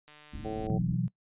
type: click train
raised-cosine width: 0.2 ms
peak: -35 dBFS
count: 89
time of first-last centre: 0.08-0.667 s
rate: 150 Hz
type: low-pass noise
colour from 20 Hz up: pink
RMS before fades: -41 dBFS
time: 0.32-0.97 s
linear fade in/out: 20 ms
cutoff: 320 Hz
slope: 96 dB/octave
type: harmonic tone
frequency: 109 Hz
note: A2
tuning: 16 cents flat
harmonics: 1 / 2 / 3 / 4 / 5 / 6 / 7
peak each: -47 / -41 / -38 / -37 / -41 / -46 / -40 dBFS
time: 0.44-0.79 s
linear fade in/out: 20 ms
type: chord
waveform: sine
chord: B suspended fourth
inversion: none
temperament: equal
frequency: 123.47 / 164.81 / 185 Hz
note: B2 / E3 / F#3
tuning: 0 / 0 / 0 cents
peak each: -31 dBFS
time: 0.7-1.08 s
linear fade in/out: 0 ms
effects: noise-tail reverb RT60 0.1 s tail -20 dB re dry + resampled to 8000 Hz